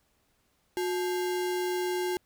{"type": "tone with sample-and-hold", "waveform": "sine", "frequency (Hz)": 361.6, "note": "F#4", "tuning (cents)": -40, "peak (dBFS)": -27, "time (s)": [0.77, 2.17], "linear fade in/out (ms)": 0, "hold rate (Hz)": 1225, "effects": ["pink hiss -71 dBFS RMS until 2.25 s"]}